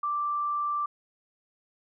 sine tone, 1174.7 Hz, D6, in tune, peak -26 dBFS, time 0.03-0.86 s, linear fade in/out 5 ms, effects none

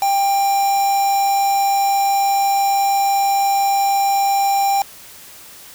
triangle tone with quantisation, 793 Hz, G5, 20 cents sharp, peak -12 dBFS, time 0.02-4.82 s, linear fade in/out 2 ms, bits 4, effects white hiss -40 dBFS RMS until 5.74 s

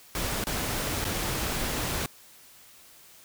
pink noise with dropouts, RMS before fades -30 dBFS, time 0.15-2.06 s, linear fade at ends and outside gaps 1 ms, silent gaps 0.44-0.469 / 1.044-1.05 s, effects white hiss -53 dBFS RMS until 3.24 s

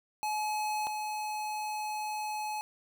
square tone pair in turn, 851 / 851 Hz, G#5 / G#5, +42 / +42 cents, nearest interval unison, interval 0 cents, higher neither, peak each -31 / -34 dBFS, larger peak first, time 0.23-0.87 / 0.87-2.61 s, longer second, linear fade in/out 0 ms, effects none

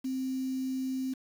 sine tone with quantisation, 261.6 Hz, C4, in tune, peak -30 dBFS, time 0.04-1.14 s, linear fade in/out 10 ms, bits 8, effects none

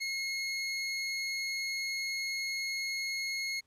25% pulse tone, 2162 Hz, C#7, 44 cents flat, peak -29 dBFS, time 0-3.61 s, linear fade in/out 20 ms, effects pink hiss -74 dBFS RMS until 3.66 s + low-pass 10000 Hz 12 dB/octave

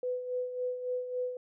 sine tone with tremolo, 499.7 Hz, B4, 20 cents sharp, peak -29 dBFS, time 0.03-1.37 s, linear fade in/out 2 ms, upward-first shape sine, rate 3.6 Hz, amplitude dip 60%, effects none

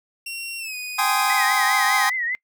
sawtooth tone with pitch glide, 2738 to 2482 Hz, F7 to D#7, -35 to -5 cents, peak -26 dBFS, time 0.26-1.46 s, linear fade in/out 5 ms, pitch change -170 cents, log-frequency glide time 0.59-0.75 s
sawtooth chord, Ab major seventh, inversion third, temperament just, 778.7 / 830.6 / 1038.3 / 1245.9 Hz, G5 / Ab5 / C6 / Eb6, -12 / 0 / -14 / +2 cents, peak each -20 dBFS, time 0.98-2.1 s, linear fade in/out 10 ms
sine tone with vibrato, 1959 Hz, B6, 15 cents flat, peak -22 dBFS, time 1.3-2.35 s, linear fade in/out 0 ms, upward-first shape triangle, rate 5 Hz, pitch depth 120 cents each way
effects noise-tail reverb RT60 0.1 s tail -25 dB re dry

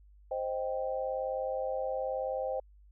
sine chord, C minor, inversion none, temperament equal, 523.3 / 622.3 / 784 Hz, C5 / Eb5 / G5, 0 / 0 / 0 cents, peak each -33 / -37 / -38 dBFS, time 0.31-2.6 s, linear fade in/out 5 ms, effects added 50 Hz sine -55 dBFS peak until 2.91 s

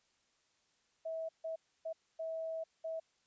sine tone bursts at uneven times, 648 Hz, E5, 30 cents flat, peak -37 dBFS, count 5, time 1.05-1.29 / 1.44-1.56 / 1.85-1.93 / 2.19-2.64 / 2.84-3 s, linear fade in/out 10 ms, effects white hiss -75 dBFS RMS until 3.26 s + resampled to 16000 Hz

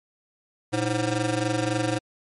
20% pulse ring-modulated tone, 212.2 Hz, G#3, 38 cents sharp, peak -15 dBFS, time 0.72-1.99 s, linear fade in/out 20 ms, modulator 94.3 Hz, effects MP3 48 kbps

